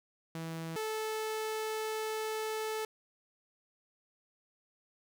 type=tone pair in turn; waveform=sawtooth; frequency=163.4 / 436.2 Hz; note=E3 / A4; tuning=-15 / -15 cents; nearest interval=octave + perfect fourth; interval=1700 cents; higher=second; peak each=-34 / -30 dBFS; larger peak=second; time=0.35-0.76 / 0.76-2.85 s; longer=second; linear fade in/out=2 ms; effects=none